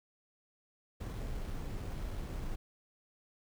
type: noise with sample-and-hold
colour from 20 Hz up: brown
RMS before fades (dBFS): -39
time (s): 1-2.56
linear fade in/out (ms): 10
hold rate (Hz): 7350
effects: none